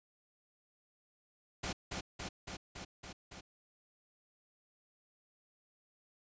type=noise with echo; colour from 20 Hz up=pink; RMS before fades=-38 dBFS; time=1.63-1.73 s; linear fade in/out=10 ms; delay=280 ms; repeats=6; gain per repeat=-2 dB; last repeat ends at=3.41 s; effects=resampled to 16000 Hz